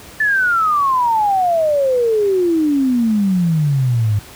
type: exponential sweep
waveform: sine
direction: down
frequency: 1766 to 100.7 Hz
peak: -12 dBFS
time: 0.2-4.19 s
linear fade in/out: 5 ms
effects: pink hiss -38 dBFS RMS until 4.35 s + high-pass 60 Hz 12 dB/octave